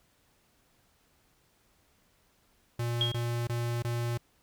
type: tone bursts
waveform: square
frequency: 118.7 Hz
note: A#2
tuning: 32 cents sharp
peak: -30 dBFS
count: 4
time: 2.79-4.176 s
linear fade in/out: 5 ms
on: 330 ms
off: 22 ms
type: tone with exponential decay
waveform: sine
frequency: 3261 Hz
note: G#7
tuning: 32 cents flat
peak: -23 dBFS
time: 3.01-3.3 s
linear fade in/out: 1 ms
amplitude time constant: 61 ms
effects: pink hiss -68 dBFS RMS until 4.42 s